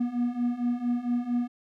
triangle beating tone pair, 239.4 / 243.8 Hz, A#3 / B3, +46 / -22 cents, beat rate 4.4 Hz, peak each -28 / -25 dBFS, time 0-1.48 s, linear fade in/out 10 ms, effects none

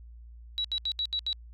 sine tone bursts, 3900 Hz, B7, 23 cents flat, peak -27 dBFS, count 6, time 0.58-1.329 s, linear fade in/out 0 ms, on 64 ms, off 73 ms, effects added 58 Hz sine -45 dBFS peak until 1.53 s

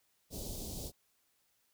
pink band-stop noise, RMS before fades -42 dBFS, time 0.3-0.92 s, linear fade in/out 50 ms, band 630 to 4100 Hz, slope 24 dB/octave, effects white hiss -75 dBFS RMS until 1.73 s

